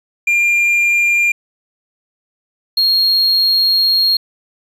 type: tone pair in turn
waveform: triangle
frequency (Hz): 2396 / 4261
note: D7 / C8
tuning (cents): +34 / +31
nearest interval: minor seventh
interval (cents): 997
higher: second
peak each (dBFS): -9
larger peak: neither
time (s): 0.27-1.32 / 2.77-4.17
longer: second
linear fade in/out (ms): 5
effects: resampled to 32000 Hz + 8-bit